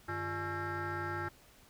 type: tone with frequency modulation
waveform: sine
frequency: 847 Hz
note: G#5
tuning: 34 cents sharp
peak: -33 dBFS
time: 0.08-1.29 s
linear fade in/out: 10 ms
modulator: 250 Hz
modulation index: 3.5
effects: tanh soft clip ceiling -32 dBFS + pink hiss -61 dBFS RMS until 1.69 s